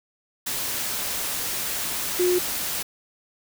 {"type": "tone in noise", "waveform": "sine", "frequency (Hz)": 359.1, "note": "F4", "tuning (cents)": 48, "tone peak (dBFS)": -18, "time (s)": [2.19, 2.39], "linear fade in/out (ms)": 10, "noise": "white", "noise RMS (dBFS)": -28, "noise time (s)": [0.46, 2.83], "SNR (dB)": 7, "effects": []}